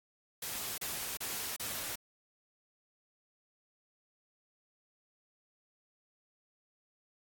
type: noise bursts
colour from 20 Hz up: white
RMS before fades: -39 dBFS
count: 4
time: 0.42-1.956 s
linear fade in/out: 5 ms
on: 360 ms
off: 32 ms
effects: AAC 64 kbps